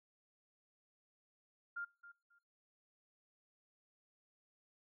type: tone with echo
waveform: sine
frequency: 1401 Hz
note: F6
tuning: 5 cents sharp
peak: -40 dBFS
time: 1.76-1.85 s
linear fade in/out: 10 ms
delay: 270 ms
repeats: 2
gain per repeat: -14 dB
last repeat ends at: 2.39 s
effects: noise-tail reverb RT60 0.4 s tail -25 dB re dry

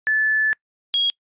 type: tone pair in turn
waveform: sine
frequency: 1739 / 3292 Hz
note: A6 / G#7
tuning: -21 / -16 cents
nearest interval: major seventh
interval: 1105 cents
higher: second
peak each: -16 dBFS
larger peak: neither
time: 0.07-0.53 / 0.94-1.1 s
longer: first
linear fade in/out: 0 ms
effects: noise-tail reverb RT60 0.1 s tail -26 dB re dry + resampled to 8000 Hz

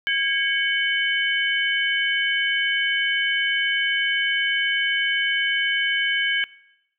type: tone cluster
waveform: sine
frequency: 1639 / 2228 / 3032 Hz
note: G#6 / C#7 / F#7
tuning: -23 / +8 / +42 cents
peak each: -23 / -25 / -24 dBFS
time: 0.07-6.44 s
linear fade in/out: 0 ms
effects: noise-tail reverb RT60 0.9 s tail -21 dB re dry

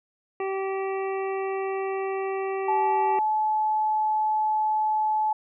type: harmonic tone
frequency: 386.3 Hz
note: G4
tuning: 25 cents flat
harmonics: 1 / 2 / 3 / 5 / 6 / 7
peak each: -27 / -33 / -37 / -41 / -43 / -44 dBFS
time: 0.4-3.19 s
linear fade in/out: 2 ms
type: tone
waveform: sine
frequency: 861 Hz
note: A5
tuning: 38 cents flat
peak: -21 dBFS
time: 2.68-5.33 s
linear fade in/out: 5 ms
effects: none

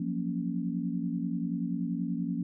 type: chord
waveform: sine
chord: Gb major seventh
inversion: third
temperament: equal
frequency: 174.61 / 185 / 233.1 / 277.2 Hz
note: F3 / Gb3 / Bb3 / Db4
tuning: 0 / 0 / 0 / 0 cents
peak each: -33 / -38 / -34 / -35 dBFS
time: 0-2.43 s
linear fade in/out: 5 ms
effects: none

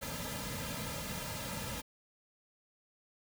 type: noise with comb filter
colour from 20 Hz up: pink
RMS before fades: -40 dBFS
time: 0.01-1.82 s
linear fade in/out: 20 ms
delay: 2.7 ms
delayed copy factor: -1
effects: none

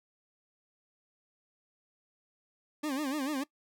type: tone with vibrato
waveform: 40% pulse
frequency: 283.3 Hz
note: C#4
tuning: 38 cents sharp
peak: -30 dBFS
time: 2.83-3.44 s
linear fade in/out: 10 ms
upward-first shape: sine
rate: 6.8 Hz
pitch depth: 150 cents each way
effects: noise-tail reverb RT60 0.1 s tail -20 dB re dry

